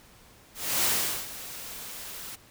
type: noise with ADSR envelope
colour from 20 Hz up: white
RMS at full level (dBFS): -24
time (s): 0.54-2.36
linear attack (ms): 300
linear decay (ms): 420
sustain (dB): -16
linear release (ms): 15
effects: pink hiss -55 dBFS RMS until 2.5 s